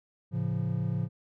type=chord; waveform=triangle; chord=A augmented; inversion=none; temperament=just; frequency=110 / 137.5 / 171.88 Hz; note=A2 / C#3 / E#3; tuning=0 / -14 / -27 cents; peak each=-30 dBFS; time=0.31-1.09 s; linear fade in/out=50 ms; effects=none